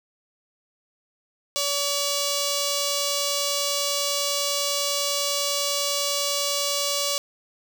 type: tone with notch filter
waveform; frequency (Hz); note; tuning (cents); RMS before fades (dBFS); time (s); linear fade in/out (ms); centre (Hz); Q
5% pulse; 570; C#5; +48; -25; 1.56-7.18; 0; 1800; 0.84
effects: 7-bit